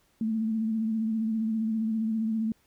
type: tone with vibrato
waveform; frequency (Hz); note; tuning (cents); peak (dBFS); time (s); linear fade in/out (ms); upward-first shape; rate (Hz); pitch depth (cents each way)
sine; 221.4; A3; +11; -25; 0.21-2.52; 2; sine; 15; 39
effects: pink hiss -67 dBFS RMS until 2.66 s